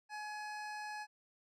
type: tone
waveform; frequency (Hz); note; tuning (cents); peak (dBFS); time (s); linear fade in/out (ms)
25% pulse; 844; G#5; +28; -38; 0.09-1.07; 50
effects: low-pass 7000 Hz 12 dB/octave